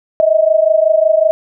sine tone pair together, 622.3 / 647.7 Hz, D#5 / E5, 0 / -31 cents, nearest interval minor second, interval 69 cents, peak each -11 dBFS, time 0.2-1.31 s, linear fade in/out 0 ms, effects none

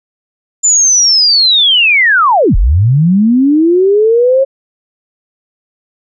sine linear two-way sweep, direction down then up, 7160 to 32.37 to 547 Hz, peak -5 dBFS, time 0.63-4.45 s, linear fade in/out 20 ms, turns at 2.56 s, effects none

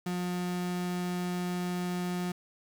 35% pulse tone, 178.6 Hz, F3, 39 cents sharp, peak -29 dBFS, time 0.06-2.32 s, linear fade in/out 5 ms, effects 10-bit

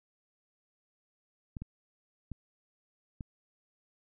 clicks, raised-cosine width 5 ms, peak -27 dBFS, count 4, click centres 1.568 / 1.62 / 2.317 / 3.208 s, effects none

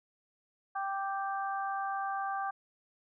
harmonic tone, 392 Hz, G4, in tune, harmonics 2 / 3 / 4, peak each -34 / -37 / -41 dBFS, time 0.75-2.51 s, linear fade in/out 10 ms, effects none

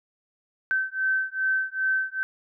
sine beating tone pair, 1540 / 1542.5 Hz, G6 / G6, -31 / -28 cents, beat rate 2.5 Hz, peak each -26 / -26 dBFS, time 0.71-2.23 s, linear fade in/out 0 ms, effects none

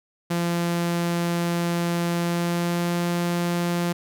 sawtooth tone with pitch glide, 171.7 to 173.39 Hz, F3 to F3, -29 to -12 cents, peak -18 dBFS, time 0.3-3.93 s, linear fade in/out 10 ms, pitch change +17 cents, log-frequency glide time 2.18-2.99 s, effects none

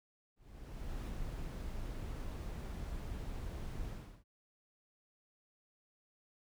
brown noise with ADSR envelope, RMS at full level -40 dBFS, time 0.36-4.24 s, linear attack 720 ms, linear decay 24 ms, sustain -2 dB, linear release 370 ms, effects none

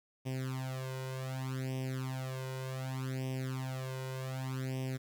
sawtooth tone with flanger, 130.81 Hz, C3, in tune, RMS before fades -38 dBFS, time 0.25-4.98 s, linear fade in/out 20 ms, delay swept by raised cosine 0.35 to 2.05 ms, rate 0.66 Hz, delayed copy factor +0.95, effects 11-bit

